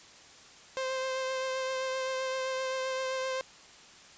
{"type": "tone with vibrato", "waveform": "sawtooth", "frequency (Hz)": 523, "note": "C5", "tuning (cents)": -1, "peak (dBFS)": -27, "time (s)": [0.77, 3.41], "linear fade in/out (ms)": 0, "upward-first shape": "triangle", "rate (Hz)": 7.7, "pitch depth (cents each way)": 18, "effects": ["white hiss -53 dBFS RMS until 4.17 s", "resampled to 16000 Hz"]}